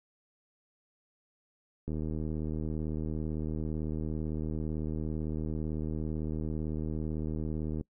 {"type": "click train", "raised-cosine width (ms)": 3, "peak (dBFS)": -23, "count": 463, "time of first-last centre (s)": [1.88, 7.811], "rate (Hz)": 77.9, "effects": ["noise-tail reverb RT60 0.1 s tail -23 dB re dry"]}